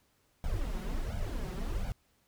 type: noise with flanger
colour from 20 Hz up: brown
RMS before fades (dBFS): -34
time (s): 0.44-1.92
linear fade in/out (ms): 0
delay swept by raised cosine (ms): 1.3 to 5.5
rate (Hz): 1.4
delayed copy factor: +0.95
effects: pink hiss -71 dBFS RMS until 2.27 s